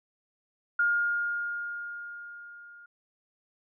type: tone with level ramp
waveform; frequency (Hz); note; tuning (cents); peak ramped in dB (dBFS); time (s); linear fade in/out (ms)
sine; 1417; F6; +25; -21 to -48; 0.79-2.86; 5
effects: none